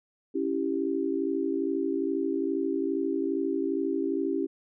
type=chord; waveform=sine; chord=C# diminished; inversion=none; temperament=equal; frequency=277.2 / 329.6 / 392 Hz; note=C#4 / E4 / G4; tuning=0 / 0 / 0 cents; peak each=-30 dBFS; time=0.34-4.47 s; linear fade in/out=20 ms; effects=none